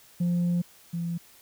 sine tone pair in turn, 174.61 / 170.03 Hz, F3 / F3, 0 / -46 cents, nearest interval unison, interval 46 cents, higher first, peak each -20 / -27 dBFS, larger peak first, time 0.2-0.62 / 0.93-1.18 s, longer first, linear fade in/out 10 ms, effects tanh soft clip ceiling -21 dBFS + white hiss -55 dBFS RMS until 1.41 s

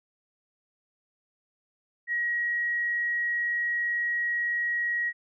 sine tone, 1901 Hz, A#6, 33 cents sharp, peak -25 dBFS, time 2.07-5.13 s, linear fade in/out 50 ms, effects none

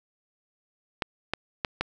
clicks, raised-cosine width 0.3 ms, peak -10 dBFS, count 4, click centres 1.022 / 1.336 / 1.648 / 1.81 s, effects none

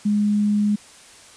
sine tone, 207.7 Hz, G#3, in tune, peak -16 dBFS, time 0.05-0.76 s, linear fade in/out 10 ms, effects white hiss -46 dBFS RMS until 1.36 s + resampled to 22050 Hz

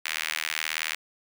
sawtooth tone with high-pass filter, 78.7 Hz, D#2, 20 cents sharp, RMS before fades -31 dBFS, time 0.05-0.95 s, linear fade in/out 5 ms, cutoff 2100 Hz, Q 1.9, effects none

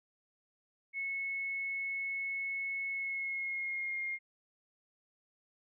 sine tone with pitch glide, 2195 to 2129 Hz, C#7 to C7, -18 to +30 cents, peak -34 dBFS, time 0.93-4.19 s, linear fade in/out 50 ms, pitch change -52 cents, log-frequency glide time 2.89-4 s, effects none

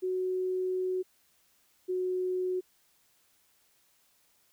sine tone pair in turn, 370 / 367.4 Hz, F#4 / F#4, 0 / -12 cents, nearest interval unison, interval 12 cents, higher first, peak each -28 dBFS, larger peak neither, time 0.02-1.03 / 1.88-2.61 s, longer first, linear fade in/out 20 ms, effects white hiss -68 dBFS RMS until 4.52 s

